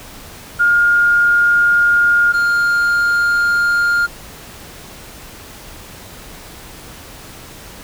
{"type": "tone pair in turn", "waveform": ["sine", "triangle"], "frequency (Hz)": [1417, 1407.2], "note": ["F6", "F6"], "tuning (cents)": [25, 13], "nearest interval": "unison", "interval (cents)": 12, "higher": "first", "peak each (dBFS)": [-9, -10], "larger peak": "first", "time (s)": [[0.59, 2.33], [2.33, 4.07]], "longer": "neither", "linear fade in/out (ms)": 20, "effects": ["pink hiss -36 dBFS RMS until 7.83 s"]}